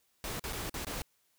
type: noise with dropouts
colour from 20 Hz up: pink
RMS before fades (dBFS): -38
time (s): 0.24-1.02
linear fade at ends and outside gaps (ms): 1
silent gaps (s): 0.395-0.439 / 0.526-0.53 / 0.696-0.741 / 0.848-0.868
effects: white hiss -73 dBFS RMS until 1.38 s